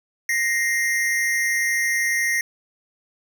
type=tone pair together; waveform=square; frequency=1872 / 2090 Hz; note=A#6 / C7; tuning=+7 / -2 cents; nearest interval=major second; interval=191 cents; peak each=-22 / -24 dBFS; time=0.29-2.41 s; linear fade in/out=2 ms; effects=none